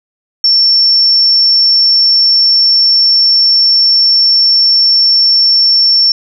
sine tone, 5430 Hz, F8, 50 cents flat, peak -5 dBFS, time 0.44-6.12 s, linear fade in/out 2 ms, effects none

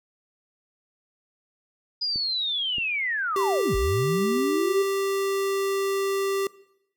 sine linear two-way sweep, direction down then up, 4978 to 41.2 to 407 Hz, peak -24 dBFS, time 2.01-4.83 s, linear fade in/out 10 ms, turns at 3.76 s
clicks, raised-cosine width 3 ms, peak -26 dBFS, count 2, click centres 2.159 / 2.783 s
square tone, 392 Hz, G4, in tune, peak -24 dBFS, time 3.36-6.47 s, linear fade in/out 2 ms
effects noise-tail reverb RT60 0.8 s tail -20 dB re dry

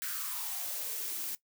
blue noise with high-pass filter sweep, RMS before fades -37 dBFS, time 0.02-1.35 s, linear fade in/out 0 ms, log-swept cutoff 1600 to 240 Hz, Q 5.2, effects noise-tail reverb RT60 0.1 s tail -19 dB re dry

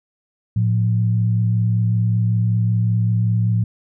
sine tone pair together, 111.54 / 176.8 Hz, A2 / F3, +24 / +22 cents, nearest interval minor sixth, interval 798 cents, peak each -15 / -23 dBFS, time 0.56-3.64 s, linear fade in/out 5 ms, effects none

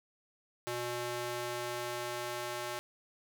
square tone with high-pass filter sweep, 121 Hz, B2, 35 cents flat, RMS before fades -38 dBFS, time 0.67-2.79 s, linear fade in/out 0 ms, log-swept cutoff 350 to 560 Hz, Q 0.77, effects none

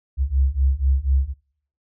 sine beating tone pair, 65.41 / 69.51 Hz, C2 / C#2, 0 / +5 cents, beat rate 4.1 Hz, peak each -20 / -19 dBFS, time 0.17-1.34 s, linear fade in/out 50 ms, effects noise-tail reverb RT60 0.6 s tail -24 dB re dry

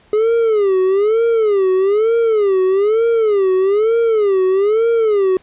triangle tone with vibrato, 416.1 Hz, G#4, 3 cents sharp, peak -9 dBFS, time 0.13-5.37 s, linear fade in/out 2 ms, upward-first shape sine, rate 1.1 Hz, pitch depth 190 cents each way, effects pink hiss -51 dBFS RMS until 5.42 s + resampled to 8000 Hz

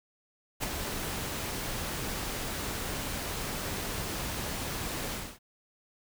pink noise with ADSR envelope, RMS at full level -30 dBFS, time 0.6-5.39 s, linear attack 33 ms, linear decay 17 ms, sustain -5 dB, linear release 270 ms, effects none

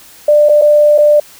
sine tone with dropouts, 594 Hz, D5, 20 cents sharp, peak -4 dBFS, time 0.28-1.2 s, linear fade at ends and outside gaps 5 ms, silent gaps 0.489-0.493 / 0.615-0.619 / 0.98-0.984 s, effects white hiss -39 dBFS RMS until 1.39 s

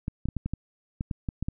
clicks, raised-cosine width 5 ms, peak -17 dBFS, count 11, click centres 0.081 / 0.256 / 0.287 / 0.367 / 0.46 / 0.536 / 1.009 / 1.112 / 1.288 / 1.426 / 1.485 s, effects none

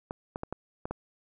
clicks, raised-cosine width 1 ms, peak -20 dBFS, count 6, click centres 0.109 / 0.359 / 0.434 / 0.526 / 0.855 / 0.91 s, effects none

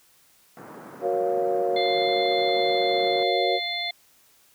pink band-pass noise, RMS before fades -43 dBFS, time 0.57-3.23 s, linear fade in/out 0 ms, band 160 to 1500 Hz, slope 24 dB/octave
sine chord, Gb major seventh, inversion none, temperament equal with one note detuned, 370 / 469.1 / 554.4 / 698.5 Hz, Gb4 / Bb4 / Db5 / F5, 0 / +11 / 0 / 0 cents, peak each -27 dBFS, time 1.01-3.6 s, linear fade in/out 50 ms
harmonic tone, 698.5 Hz, F5, in tune, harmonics 1 / 3 / 5 / 6, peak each -34 / -31 / -30 / -33 dBFS, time 1.76-3.91 s, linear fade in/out 5 ms
effects white hiss -59 dBFS RMS until 4.54 s

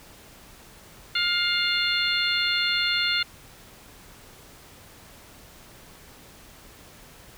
harmonic tone, 705 Hz, F5, 16 cents sharp, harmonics 2 / 3 / 4 / 5 / 6, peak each -28 / -28 / -28 / -28 / -28 dBFS, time 1.15-3.23 s, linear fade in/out 5 ms, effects pink hiss -49 dBFS RMS until 7.37 s

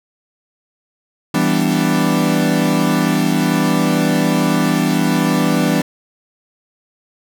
40% pulse chord, E minor seventh, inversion none, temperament equal, 164.81 / 196 / 246.9 / 293.7 Hz, E3 / G3 / B3 / D4, 0 / 0 / 0 / 0 cents, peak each -18 dBFS, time 1.34-5.82 s, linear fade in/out 5 ms, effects none

